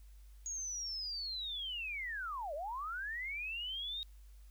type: linear two-way sweep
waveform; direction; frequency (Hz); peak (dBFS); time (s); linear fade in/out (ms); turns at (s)
sine; down then up; 6700 to 553 to 3770; -38; 0.46-4.03; 0; 2.54
effects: added 50 Hz sine -53 dBFS peak until 4.5 s + white hiss -71 dBFS RMS until 4.5 s